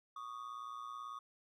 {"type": "ring-modulated tone", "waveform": "triangle", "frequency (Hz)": 1174.7, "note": "D6", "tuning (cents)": 0, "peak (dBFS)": -39, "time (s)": [0.16, 1.19], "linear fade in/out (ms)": 5, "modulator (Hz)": 59.1, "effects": []}